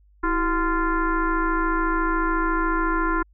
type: tone with frequency modulation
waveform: sine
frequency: 681 Hz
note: F5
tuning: 44 cents flat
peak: -19 dBFS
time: 0.23-3.23 s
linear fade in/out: 10 ms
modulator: 354 Hz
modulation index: 2.4
effects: added 50 Hz sine -53 dBFS peak until 3.33 s